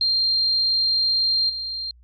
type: tone with level steps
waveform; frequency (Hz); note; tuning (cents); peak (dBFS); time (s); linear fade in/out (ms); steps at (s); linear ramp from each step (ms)
sine; 4186; C8; 0; -17 / -26; 0.01-1.91; 2; 1.49; 10
effects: added 60 Hz sine -48 dBFS peak until 2.03 s + MP3 48 kbps